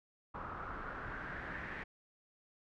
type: noise with low-pass filter sweep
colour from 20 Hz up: pink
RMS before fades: -44 dBFS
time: 0.34-1.84 s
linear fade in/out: 10 ms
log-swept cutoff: 1200 to 1900 Hz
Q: 4.7
effects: none